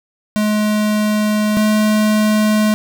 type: tone pair in turn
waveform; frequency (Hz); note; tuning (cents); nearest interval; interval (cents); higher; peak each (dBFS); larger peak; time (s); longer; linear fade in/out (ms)
square; 211.8 / 213.6; G#3 / G#3; +34 / +49; unison; 15; second; -14 / -12; second; 0.36-1.57 / 1.57-2.74; first; 0
effects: none